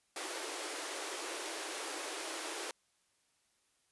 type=high-pass noise; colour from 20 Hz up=pink; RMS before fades=-41 dBFS; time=0.16-2.71 s; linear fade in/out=2 ms; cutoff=300 Hz; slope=96 dB/octave; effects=white hiss -75 dBFS RMS until 3.91 s + resampled to 24000 Hz